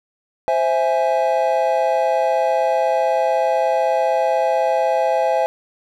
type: chord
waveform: triangle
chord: C augmented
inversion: none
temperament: equal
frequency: 523.3 / 659.3 / 830.6 Hz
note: C5 / E5 / G#5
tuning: 0 / 0 / 0 cents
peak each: -18 / -17 / -18 dBFS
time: 0.48-5.46 s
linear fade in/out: 0 ms
effects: none